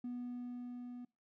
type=tone with level ramp; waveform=triangle; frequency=245.1 Hz; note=B3; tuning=13 cents flat; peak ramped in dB=-36 to -43 dBFS; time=0.04-1.05 s; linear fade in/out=5 ms; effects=noise-tail reverb RT60 0.3 s tail -26 dB re dry + tanh soft clip ceiling -35 dBFS